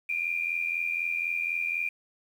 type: tone pair together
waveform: sine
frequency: 2377 / 2461 Hz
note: D7 / D#7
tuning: +20 / -20 cents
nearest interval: minor second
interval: 60 cents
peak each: -29 / -31 dBFS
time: 0.09-1.89 s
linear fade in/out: 5 ms
effects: 9-bit